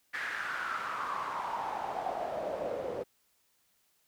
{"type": "noise with band-pass filter sweep", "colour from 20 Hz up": "pink", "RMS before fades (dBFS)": -36, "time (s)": [0.13, 3.04], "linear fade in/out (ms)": 20, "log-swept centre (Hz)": [1800, 470], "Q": 5.6, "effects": ["white hiss -72 dBFS RMS until 4.07 s"]}